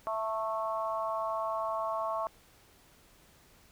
harmonic tone with a mistuned harmonic, 220 Hz, A3, in tune, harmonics 3 / 4 / 5 / 6, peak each -34 / -38 / -34 / -46 dBFS, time 0.07-2.27 s, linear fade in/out 0 ms, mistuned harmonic 4, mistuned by +19 cents, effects pink hiss -61 dBFS RMS until 3.71 s

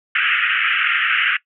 pink band-pass noise, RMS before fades -18 dBFS, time 0.15-1.37 s, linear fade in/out 5 ms, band 1300 to 3000 Hz, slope 96 dB/octave, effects noise-tail reverb RT60 0.1 s tail -19 dB re dry

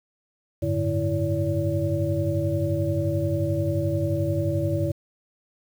sine tone cluster, 94.3 / 105.7 / 145.6 / 330.9 / 571 Hz, F#2 / G#2 / D3 / E4 / D5, +33 / +31 / -15 / +7 / -49 cents, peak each -28 dBFS, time 0.62-4.92 s, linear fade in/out 10 ms, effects 8-bit

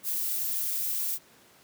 violet noise, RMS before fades -30 dBFS, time 0.03-1.19 s, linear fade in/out 50 ms, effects pink hiss -57 dBFS RMS until 1.63 s + high-pass 150 Hz 12 dB/octave

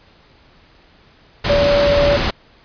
sine tone in noise, 574 Hz, D5, 40 cents flat, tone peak -12 dBFS, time 1.49-2.17 s, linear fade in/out 10 ms, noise pink, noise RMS -18 dBFS, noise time 1.44-2.31 s, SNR +3 dB, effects pink hiss -50 dBFS RMS until 2.64 s + resampled to 11025 Hz

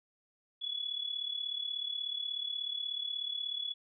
sine tone with amplitude modulation, 3400 Hz, G#7, 40 cents sharp, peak -31 dBFS, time 0.61-3.74 s, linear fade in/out 20 ms, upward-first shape sine, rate 36.5 Hz, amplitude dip 75%, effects none

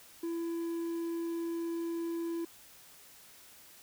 triangle tone, 335.4 Hz, E4, 30 cents sharp, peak -31 dBFS, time 0.23-2.45 s, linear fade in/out 5 ms, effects white hiss -56 dBFS RMS until 3.82 s

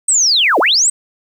sine linear two-way sweep, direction down then up, 8372 to 277.2 to 8372 Hz, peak -9 dBFS, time 0.08-0.9 s, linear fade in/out 5 ms, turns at 0.59 s, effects 7-bit

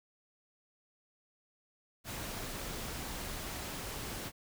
pink noise, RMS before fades -41 dBFS, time 2.04-4.32 s, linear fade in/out 50 ms, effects none

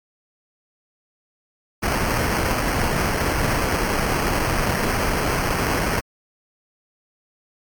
pink noise with sample-and-hold, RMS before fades -21 dBFS, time 1.82-6.01 s, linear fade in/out 20 ms, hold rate 3675 Hz, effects MP3 96 kbps

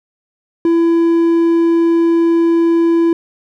triangle tone, 334.7 Hz, E4, 26 cents sharp, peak -7 dBFS, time 0.65-3.13 s, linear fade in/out 2 ms, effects none

